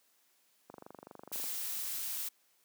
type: click train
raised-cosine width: 1 ms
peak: -33 dBFS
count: 19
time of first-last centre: 0.7-1.441 s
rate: 24.3 Hz
type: noise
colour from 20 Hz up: blue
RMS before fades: -38 dBFS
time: 1.32-2.29 s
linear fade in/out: 10 ms
effects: white hiss -71 dBFS RMS until 2.64 s + high-pass 200 Hz 12 dB/octave